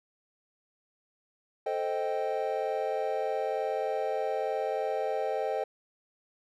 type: chord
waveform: triangle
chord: A half-diminished seventh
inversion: none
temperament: equal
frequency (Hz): 440 / 523.3 / 622.3 / 784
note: A4 / C5 / Eb5 / G5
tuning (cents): 0 / 0 / 0 / 0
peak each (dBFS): -32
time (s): 1.66-5.64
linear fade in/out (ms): 5
effects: none